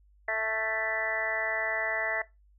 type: harmonic tone with a mistuned harmonic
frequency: 220 Hz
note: A3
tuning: in tune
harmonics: 2 / 3 / 4 / 5 / 6 / 7 / 8 / 9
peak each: -43 / -32 / -40 / -43 / -42 / -43 / -33 / -32 dBFS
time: 0.28-2.22 s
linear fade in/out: 5 ms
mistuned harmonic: 6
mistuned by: +20 cents
effects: noise-tail reverb RT60 0.2 s tail -18 dB re dry + added 50 Hz sine -58 dBFS peak until 2.58 s